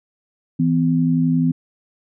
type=tone pair together; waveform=sine; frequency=163.12 / 254.6 Hz; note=E3 / C4; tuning=-18 / -47 cents; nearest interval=minor sixth; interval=771 cents; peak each=-17 dBFS; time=0.59-1.52 s; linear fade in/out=10 ms; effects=none